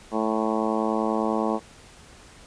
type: harmonic tone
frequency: 110 Hz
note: A2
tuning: in tune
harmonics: 2 / 3 / 4 / 5 / 6 / 7 / 8 / 9 / 10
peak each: -27 / -29 / -30 / -31 / -32 / -32 / -33 / -34 / -34 dBFS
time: 0.11-1.6 s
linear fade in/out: 50 ms
effects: pink hiss -49 dBFS RMS until 2.46 s + resampled to 22050 Hz